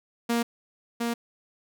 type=tone with echo; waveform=sawtooth; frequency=234.7 Hz; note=A#3; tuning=12 cents sharp; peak=-19 dBFS; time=0.29-0.43 s; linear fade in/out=10 ms; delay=710 ms; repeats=1; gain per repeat=-3 dB; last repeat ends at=1.14 s; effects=none